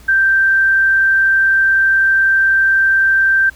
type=tone; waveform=sine; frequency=1568 Hz; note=G6; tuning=in tune; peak=-9 dBFS; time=0.08-3.5 s; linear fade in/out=10 ms; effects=added 60 Hz sine -40 dBFS peak until 3.55 s + pink hiss -45 dBFS RMS until 3.55 s